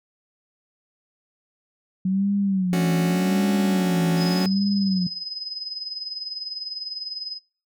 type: tone with vibrato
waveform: sine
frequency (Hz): 184.4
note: F#3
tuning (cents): -6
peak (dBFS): -19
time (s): 2.05-5.07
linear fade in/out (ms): 5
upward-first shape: sine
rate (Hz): 0.85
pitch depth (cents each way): 150
type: chord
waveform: sawtooth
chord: D major seventh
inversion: second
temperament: just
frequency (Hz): 220.2 / 275.3 / 293.7 / 367.1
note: A3 / C#4 / D4 / F#4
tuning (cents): +2 / -12 / 0 / -14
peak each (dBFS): -30 / -24 / -29 / -24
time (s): 2.73-4.46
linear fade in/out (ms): 0
type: tone with tremolo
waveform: sine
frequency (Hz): 5040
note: D#8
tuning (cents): +21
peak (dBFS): -26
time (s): 4.16-7.4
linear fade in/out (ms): 50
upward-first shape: triangle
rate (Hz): 20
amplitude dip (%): 75
effects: noise-tail reverb RT60 0.4 s tail -24 dB re dry